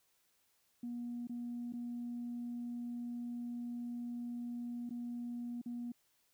sine tone with dropouts, 240 Hz, B3, 49 cents flat, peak -38 dBFS, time 0.83-5.92 s, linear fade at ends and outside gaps 5 ms, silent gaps 1.272-1.294 / 1.725-1.735 / 4.894-4.906 / 5.616-5.659 s, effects tanh soft clip ceiling -35 dBFS + white hiss -75 dBFS RMS until 6.33 s

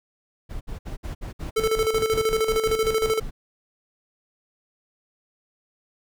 brown noise bursts, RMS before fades -32 dBFS, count 16, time 0.49-3.31 s, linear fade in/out 20 ms, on 120 ms, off 60 ms
square tone with tremolo, 441.2 Hz, A4, 5 cents sharp, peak -19 dBFS, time 1.56-3.2 s, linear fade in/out 10 ms, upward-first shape square, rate 13 Hz, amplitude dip 60%
effects none

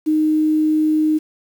sine tone with quantisation, 309.4 Hz, D#4, 10 cents flat, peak -13 dBFS, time 0.06-1.19 s, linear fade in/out 20 ms, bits 7, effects none

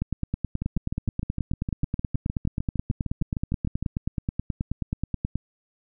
two click trains, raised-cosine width 5 ms, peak -15 / -13 dBFS, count 22 / 51, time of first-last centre 0.62-3.826 / 0.02-5.356 s, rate 6.55 / 9.37 Hz, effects none

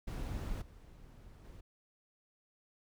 brown noise with level steps, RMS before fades -39 / -55 / -52 dBFS, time 0.07-1.61 s, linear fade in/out 10 ms, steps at 0.61 / 1.44 s, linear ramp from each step 10 ms, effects none

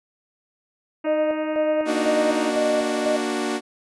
harmonic tone, 311.1 Hz, D#4, in tune, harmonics 1 / 2 / 3 / 4 / 5 / 6 / 7 / 8 / 9, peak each -26 / -32 / -36 / -38 / -40 / -42 / -43 / -44 / -45 dBFS, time 1.04-2.5 s, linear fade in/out 10 ms
sine tone with tremolo, 612 Hz, D#5, 29 cents flat, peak -19 dBFS, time 1.06-3.17 s, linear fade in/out 10 ms, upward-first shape square, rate 2 Hz, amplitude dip 60%
sawtooth chord, Bb augmented, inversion none, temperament equal, 233.1 / 293.7 / 370 Hz, Bb3 / D4 / F#4, 0 / 0 / 0 cents, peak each -24 / -23 / -23 dBFS, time 1.85-3.61 s, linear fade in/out 50 ms
effects resampled to 24000 Hz

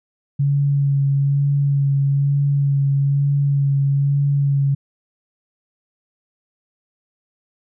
sine tone with vibrato, 140.3 Hz, C#3, 21 cents sharp, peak -14 dBFS, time 0.39-4.75 s, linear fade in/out 10 ms, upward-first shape sine, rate 1.1 Hz, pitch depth 17 cents each way, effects none

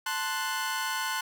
sawtooth chord, F# diminished, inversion first, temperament equal, 880 / 1046.5 / 1480 Hz, A5 / C6 / F#6, 0 / 0 / 0 cents, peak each -31 / -30 / -29 dBFS, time 0.06-1.21 s, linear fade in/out 5 ms, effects none

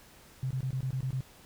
sine tone bursts, 130.81 Hz, C3, in tune, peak -29 dBFS, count 8, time 0.43-1.206 s, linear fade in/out 0 ms, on 76 ms, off 24 ms, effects pink hiss -56 dBFS RMS until 1.45 s

